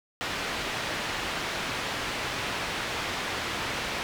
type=low-pass noise; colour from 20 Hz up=white; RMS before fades=-32 dBFS; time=0.21-4.03 s; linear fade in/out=0 ms; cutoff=2900 Hz; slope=12 dB/octave; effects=none